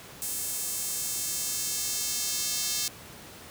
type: tone with high-pass filter sweep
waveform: square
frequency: 241.9 Hz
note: B3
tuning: 36 cents flat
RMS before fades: -31 dBFS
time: 0.22-2.88 s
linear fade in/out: 0 ms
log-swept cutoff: 9000 to 5200 Hz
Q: 1.2
effects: pink hiss -46 dBFS RMS until 3.5 s + high-pass 80 Hz 12 dB/octave